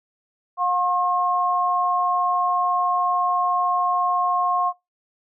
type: tone pair together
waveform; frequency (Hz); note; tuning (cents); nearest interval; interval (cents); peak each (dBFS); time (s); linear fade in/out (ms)
sine; 718 / 1075.8; F5 / C6; +48 / +48; perfect fifth; 700; -23 / -20; 0.57-4.73; 50
effects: noise-tail reverb RT60 0.2 s tail -21 dB re dry